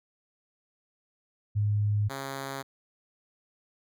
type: tone pair in turn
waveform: sine / 5% pulse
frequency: 104 / 136.45 Hz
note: G#2 / C#3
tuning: +3 / -27 cents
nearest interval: perfect fourth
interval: 470 cents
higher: second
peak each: -23 dBFS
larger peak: neither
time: 1.55-2.09 / 2.09-2.63 s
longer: neither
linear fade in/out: 20 ms
effects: none